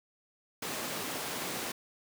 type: high-pass noise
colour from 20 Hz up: pink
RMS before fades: -37 dBFS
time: 0.62-1.72 s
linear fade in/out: 5 ms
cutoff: 210 Hz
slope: 12 dB/octave
effects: none